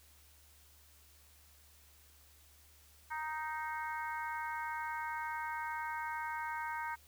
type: harmonic tone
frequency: 311.1 Hz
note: D#4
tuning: in tune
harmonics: 3 / 4 / 5 / 6 / 7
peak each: -39 / -47 / -43 / -49 / -48 dBFS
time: 3.1-6.96 s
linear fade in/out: 20 ms
effects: added 73 Hz sine -64 dBFS peak until 7.07 s + white hiss -64 dBFS RMS until 7.07 s